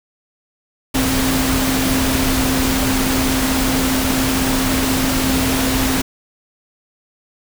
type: tone in noise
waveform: sine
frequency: 262.5 Hz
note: C4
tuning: 6 cents sharp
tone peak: -18 dBFS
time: 0.94-6.02 s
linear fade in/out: 10 ms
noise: pink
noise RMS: -19 dBFS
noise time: 0.94-6.02 s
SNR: -2 dB
effects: none